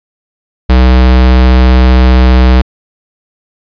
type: tone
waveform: square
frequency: 63.2 Hz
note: B1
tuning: 41 cents sharp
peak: -3 dBFS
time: 0.69-2.62 s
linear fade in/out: 10 ms
effects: resampled to 11025 Hz